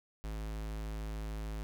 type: tone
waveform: square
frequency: 53.3 Hz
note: G#1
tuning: 46 cents sharp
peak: -38 dBFS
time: 0.24-1.63 s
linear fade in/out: 0 ms
effects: none